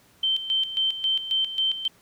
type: tone with tremolo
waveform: sine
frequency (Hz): 3110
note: G7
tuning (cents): -14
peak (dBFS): -20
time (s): 0.23-1.88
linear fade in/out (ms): 5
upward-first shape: square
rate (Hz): 3.7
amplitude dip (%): 70
effects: pink hiss -58 dBFS RMS until 2.01 s + high-pass 60 Hz 12 dB/octave